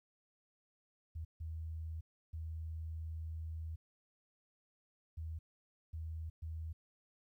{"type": "tone bursts at uneven times", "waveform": "sine", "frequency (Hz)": 80.4, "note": "E2", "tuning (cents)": -43, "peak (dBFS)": -40, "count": 6, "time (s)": [[1.15, 1.25], [1.4, 2.01], [2.33, 3.76], [5.17, 5.39], [5.93, 6.3], [6.42, 6.73]], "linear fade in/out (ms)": 10, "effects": ["13-bit"]}